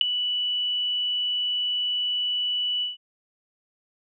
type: tone with ADSR envelope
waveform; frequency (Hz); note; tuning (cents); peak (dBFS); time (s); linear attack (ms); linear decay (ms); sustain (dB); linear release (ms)
sine; 2960; F#7; 0; -7; 0.01-2.97; 3; 3; -16; 150
effects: none